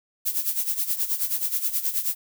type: noise with tremolo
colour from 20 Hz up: violet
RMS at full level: -23 dBFS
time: 0.25-2.15 s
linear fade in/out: 20 ms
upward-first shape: sine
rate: 9.4 Hz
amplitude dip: 75%
effects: none